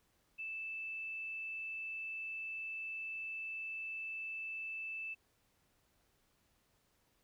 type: tone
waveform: sine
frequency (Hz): 2637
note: E7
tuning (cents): 0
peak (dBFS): -40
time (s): 0.38-5.15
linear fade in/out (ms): 20
effects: pink hiss -75 dBFS RMS until 7.23 s